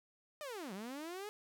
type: linear two-way sweep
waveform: sawtooth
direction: down then up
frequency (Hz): 622 to 180 to 428.6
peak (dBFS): -39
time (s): 0.41-1.29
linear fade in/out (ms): 0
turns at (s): 0.73
effects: none

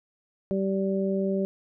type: harmonic tone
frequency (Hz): 193.8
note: G3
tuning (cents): -20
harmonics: 1 / 2 / 3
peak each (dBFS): -26 / -28 / -31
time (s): 0.51-1.45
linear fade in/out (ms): 0
effects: none

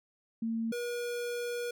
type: tone pair in turn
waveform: sine / square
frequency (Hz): 226.8 / 480.6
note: A#3 / B4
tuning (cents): -47 / -47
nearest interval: octave + minor second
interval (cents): 1300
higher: second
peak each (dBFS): -30 / -34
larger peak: first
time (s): 0.42-0.72 / 0.72-1.71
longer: second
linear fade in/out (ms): 5
effects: none

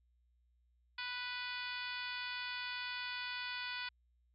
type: harmonic tone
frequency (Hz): 493.9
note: B4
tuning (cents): 0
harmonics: 2 / 3 / 4 / 5 / 6 / 7 / 8 / 9 / 10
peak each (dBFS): -49 / -45 / -48 / -46 / -51 / -48 / -55 / -49 / -57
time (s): 0.98-3.89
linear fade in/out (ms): 5
effects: added 60 Hz sine -70 dBFS peak until 4.34 s

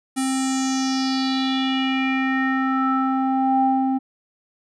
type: tone with low-pass filter sweep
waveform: square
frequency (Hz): 264.3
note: C4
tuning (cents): +18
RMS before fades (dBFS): -21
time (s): 0.16-3.99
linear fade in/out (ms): 20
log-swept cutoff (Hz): 9500 to 610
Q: 4.8
effects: none

